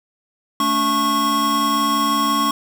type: tone cluster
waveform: square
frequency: 221.5 / 287.3 / 1097 Hz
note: A3 / D4 / C#6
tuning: +12 / -38 / -18 cents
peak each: -26 / -24 / -18 dBFS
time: 0.6-2.51 s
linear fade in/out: 2 ms
effects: none